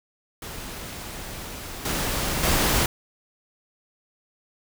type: noise with level steps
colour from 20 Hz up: pink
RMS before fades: -36 / -26 / -21 dBFS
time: 0.42-2.86 s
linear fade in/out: 2 ms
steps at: 1.85 / 2.43 s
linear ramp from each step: 5 ms
effects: none